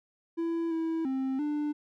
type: tone with pitch steps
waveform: triangle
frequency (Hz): 333.1 / 325.9 / 264.8 / 296.8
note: E4 / E4 / C4 / D4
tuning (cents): +18 / -20 / +21 / +18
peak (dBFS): -26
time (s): 0.37-1.73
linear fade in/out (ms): 20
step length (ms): 340
effects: none